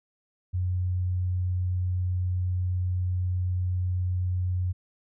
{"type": "tone", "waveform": "sine", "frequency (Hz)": 90.8, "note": "F#2", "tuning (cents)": -32, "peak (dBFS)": -24, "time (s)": [0.53, 4.73], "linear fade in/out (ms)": 20, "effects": []}